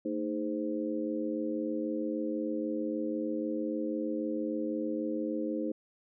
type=harmonic tone with a mistuned harmonic; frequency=103.83 Hz; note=G#2; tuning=in tune; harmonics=2 / 3 / 4 / 5; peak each=-37 / -33 / -40 / -37 dBFS; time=0.05-5.72 s; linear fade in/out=5 ms; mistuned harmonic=2; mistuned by=+140 cents; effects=none